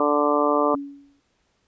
harmonic tone, 146.8 Hz, D3, in tune, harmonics 2 / 3 / 4 / 5 / 6 / 7 / 8, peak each -24 / -24 / -23 / -29 / -29 / -26 / -24 dBFS, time 0-0.75 s, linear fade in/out 2 ms
sine tone with exponential decay, 282 Hz, C#4, 30 cents sharp, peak -23 dBFS, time 0.74-1.2 s, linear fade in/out 2 ms, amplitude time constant 100 ms
effects pink hiss -68 dBFS RMS until 1.67 s + resampled to 16000 Hz

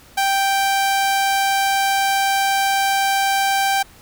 sawtooth tone, 784 Hz, G5, in tune, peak -12 dBFS, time 0.17-3.83 s, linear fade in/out 10 ms, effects pink hiss -47 dBFS RMS until 4.01 s

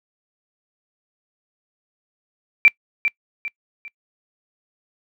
sine tone with echo, 2349 Hz, D7, in tune, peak -7 dBFS, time 2.65-2.68 s, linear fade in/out 0 ms, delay 400 ms, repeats 3, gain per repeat -9 dB, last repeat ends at 3.88 s, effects noise-tail reverb RT60 0.1 s tail -25 dB re dry

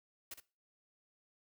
white noise with echo, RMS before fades -45 dBFS, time 0.31-0.34 s, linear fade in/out 5 ms, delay 62 ms, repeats 1, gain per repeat -8 dB, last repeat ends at 0.402 s, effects noise-tail reverb RT60 0.3 s tail -19 dB re dry + high-pass 80 Hz 12 dB/octave

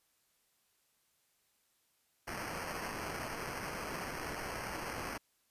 violet noise with sample-and-hold, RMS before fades -41 dBFS, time 2.27-5.18 s, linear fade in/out 10 ms, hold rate 3675 Hz, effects white hiss -75 dBFS RMS until 5.5 s + resampled to 32000 Hz

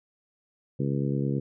harmonic tone, 69.3 Hz, C#2, in tune, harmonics 2 / 3 / 4 / 5 / 6 / 7, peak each -27 / -31 / -33 / -35 / -37 / -38 dBFS, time 0.79-1.4 s, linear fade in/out 10 ms, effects none

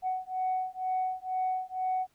sine beating tone pair, 744 / 746.1 Hz, F#5 / F#5, +9 / +14 cents, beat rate 2.1 Hz, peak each -31 dBFS, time 0.02-2.07 s, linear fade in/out 50 ms, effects tanh soft clip ceiling -23 dBFS + pink hiss -70 dBFS RMS until 2.14 s

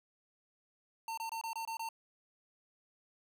square tone bursts, 905 Hz, A5, 48 cents sharp, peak -38 dBFS, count 7, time 1.08-1.889 s, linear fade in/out 2 ms, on 95 ms, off 24 ms, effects none

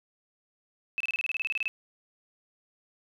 sine tone bursts, 2611 Hz, E7, 17 cents flat, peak -26 dBFS, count 14, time 0.98-1.68 s, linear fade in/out 0 ms, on 24 ms, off 28 ms, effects none

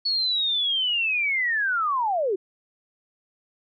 sine linear sweep, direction down, 4417 to 351.8 Hz, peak -21 dBFS, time 0.05-2.36 s, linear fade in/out 10 ms, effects none

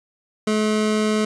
25% pulse tone, 214.5 Hz, A3, 44 cents flat, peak -14 dBFS, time 0.47-1.25 s, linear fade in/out 5 ms, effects resampled to 22050 Hz + 9-bit

